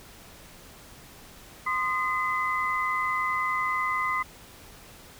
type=tone cluster; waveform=sine; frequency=1040 / 1230 / 2031 Hz; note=C6 / D#6 / B6; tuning=-11 / -20 / +48 cents; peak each=-29 dBFS; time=1.66-4.23 s; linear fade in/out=10 ms; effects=pink hiss -49 dBFS RMS until 5.19 s